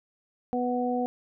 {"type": "harmonic tone", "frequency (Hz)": 246.9, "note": "B3", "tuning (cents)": 0, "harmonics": [1, 2, 3], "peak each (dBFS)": [-28, -30, -30], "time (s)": [0.53, 1.06], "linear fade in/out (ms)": 0, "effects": []}